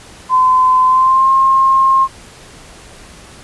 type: tone with pitch glide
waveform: sine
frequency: 1024 to 1067.5 Hz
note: C6 to C6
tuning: -38 to +34 cents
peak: -7 dBFS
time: 0.29-2.08 s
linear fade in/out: 50 ms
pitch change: +72 cents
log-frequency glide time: 0.85-1.3 s
effects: pink hiss -38 dBFS RMS until 3.43 s + resampled to 24000 Hz